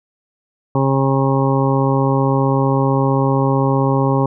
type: harmonic tone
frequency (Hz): 135.5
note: C#3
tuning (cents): -39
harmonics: 1 / 2 / 3 / 4 / 6 / 7 / 8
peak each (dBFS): -16 / -19 / -21 / -22 / -24 / -24 / -25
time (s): 0.75-4.26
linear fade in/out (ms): 2
effects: none